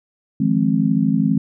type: chord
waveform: sine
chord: F minor seventh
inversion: third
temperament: just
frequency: 157.15 / 174.61 / 209.5 / 261.9 Hz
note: Eb3 / F3 / Ab3 / C4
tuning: +18 / 0 / +15 / +2 cents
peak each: -21 / -22 / -18 / -19 dBFS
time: 0.4-1.38 s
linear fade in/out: 5 ms
effects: none